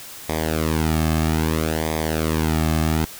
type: tone with flanger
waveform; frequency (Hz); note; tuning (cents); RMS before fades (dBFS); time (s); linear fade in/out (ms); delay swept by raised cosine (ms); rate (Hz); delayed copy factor
sawtooth; 79.1; D#2; +29; -21; 0.29-3.05; 0; 0.7 to 2.1; 0.61; -0.8
effects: white hiss -38 dBFS RMS until 3.19 s